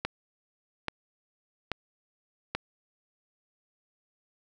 click train, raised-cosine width 0.3 ms, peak -13 dBFS, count 4, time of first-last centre 0.05-2.55 s, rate 1.2 Hz, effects none

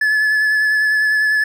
triangle tone with vibrato, 1721 Hz, A6, 39 cents flat, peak -11 dBFS, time 0.01-1.44 s, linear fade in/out 5 ms, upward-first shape sine, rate 10 Hz, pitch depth 18 cents each way, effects none

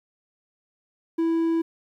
triangle tone, 329.6 Hz, E4, in tune, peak -18 dBFS, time 1.18-1.62 s, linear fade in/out 10 ms, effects 10-bit

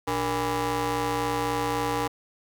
20% pulse ring-modulated tone, 174.61 Hz, F3, in tune, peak -17 dBFS, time 0.07-2.08 s, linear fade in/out 10 ms, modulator 643 Hz, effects none

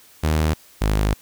sawtooth tone pair in turn, 77.78 / 51.91 Hz, D#2 / G#1, 0 / 0 cents, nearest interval perfect fifth, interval 700 cents, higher first, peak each -13 dBFS, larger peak neither, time 0.23-0.54 / 0.81-1.14 s, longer second, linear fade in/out 10 ms, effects white hiss -50 dBFS RMS until 1.21 s

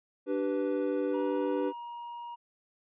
triangle chord, G major, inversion second, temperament equal with one note detuned, 293.7 / 386.2 / 493.9 Hz, D4 / G4 / B4, 0 / -26 / 0 cents, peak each -30 / -31 / -30 dBFS, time 0.26-1.73 s, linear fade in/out 50 ms
triangle tone, 949 Hz, A#5, 31 cents sharp, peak -37 dBFS, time 1.13-2.36 s, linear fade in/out 20 ms
effects resampled to 8000 Hz

